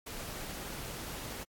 pink noise, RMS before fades -42 dBFS, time 0.06-1.44 s, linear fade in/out 10 ms, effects AAC 64 kbps

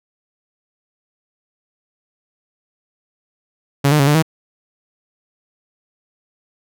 sawtooth tone with pitch steps, 140.5 / 150.8 / 138.7 / 147.9 / 159.8 Hz, C#3 / D3 / C#3 / D3 / D#3, +24 / +46 / +1 / +13 / +47 cents, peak -7 dBFS, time 3.84-4.225 s, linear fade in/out 10 ms, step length 77 ms, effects none

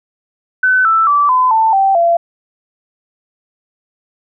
sine tone with pitch steps, 1512 / 1323.9 / 1159.2 / 1015 / 888.7 / 778.2 / 681.3 Hz, F#6 / E6 / D6 / B5 / A5 / G5 / F5, +37 / +7 / -23 / +47 / +17 / -13 / -43 cents, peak -8 dBFS, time 0.63-2.17 s, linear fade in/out 5 ms, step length 220 ms, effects none

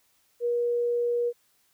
sine tone, 478.4 Hz, A#4, 45 cents sharp, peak -23 dBFS, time 0.4-1.33 s, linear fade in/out 50 ms, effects white hiss -67 dBFS RMS until 1.73 s

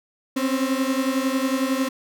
35% pulse beating tone pair, 260.7 / 271.7 Hz, C4 / C#4, -6 / -35 cents, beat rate 11 Hz, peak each -21 / -23 dBFS, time 0.36-1.89 s, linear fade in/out 10 ms, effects none

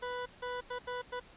20% pulse tone bursts at uneven times, 493.9 Hz, B4, in tune, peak -31 dBFS, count 5, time 0.02-0.26 / 0.42-0.61 / 0.7-0.79 / 0.87-1.02 / 1.12-1.2 s, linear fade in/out 10 ms, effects pink hiss -57 dBFS RMS until 1.36 s + resampled to 8000 Hz

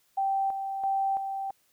sine tone with tremolo, 780 Hz, G5, 9 cents flat, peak -24 dBFS, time 0.17-1.51 s, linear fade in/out 10 ms, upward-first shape square, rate 1.5 Hz, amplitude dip 50%, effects white hiss -68 dBFS RMS until 1.72 s

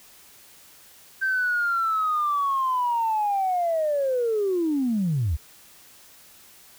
sine linear sweep, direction down, 1568 to 65.41 Hz, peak -20 dBFS, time 1.21-5.37 s, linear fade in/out 20 ms, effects tanh soft clip ceiling -16 dBFS + white hiss -51 dBFS RMS until 6.78 s

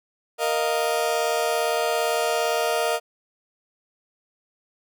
35% pulse chord, Bb suspended fourth, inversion none, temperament just, 466.2 / 621.6 / 699.2 Hz, Bb4 / Eb5 / F5, 0 / -2 / +2 cents, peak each -24 dBFS, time 0.38-3 s, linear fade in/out 50 ms, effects none

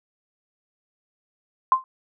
sine tone with exponential decay, 1045 Hz, C6, 2 cents flat, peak -9 dBFS, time 1.72-1.84 s, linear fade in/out 1 ms, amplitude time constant 26 ms, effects none

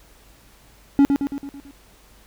triangle tone with echo, 280 Hz, C#4, 18 cents sharp, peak -8 dBFS, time 0.99-1.05 s, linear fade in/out 0 ms, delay 110 ms, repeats 6, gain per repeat -5 dB, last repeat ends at 1.71 s, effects added 50 Hz sine -53 dBFS peak until 2.26 s + pink hiss -53 dBFS RMS until 2.26 s

